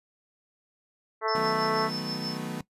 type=harmonic tone; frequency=220 Hz; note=A3; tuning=in tune; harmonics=2 / 3 / 4 / 5 / 6 / 7 / 8 / 9; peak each=-29 / -33 / -32 / -31 / -32 / -40 / -42 / -38 dBFS; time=1.21-1.91 s; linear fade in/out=50 ms
type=tone with tremolo; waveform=sine; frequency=5274 Hz; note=E8; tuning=in tune; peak=-31 dBFS; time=1.28-2.37 s; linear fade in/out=2 ms; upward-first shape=triangle; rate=6.3 Hz; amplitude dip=80%
type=chord; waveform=35% pulse; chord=B dominant seventh; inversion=first; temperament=equal with one note detuned; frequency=155.56 / 185 / 218.4 / 246.9 Hz; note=D#3 / F#3 / A3 / B3; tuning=0 / 0 / -13 / 0 cents; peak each=-36 dBFS; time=1.35-2.61 s; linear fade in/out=2 ms
effects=noise-tail reverb RT60 0.1 s tail -19 dB re dry + resampled to 32000 Hz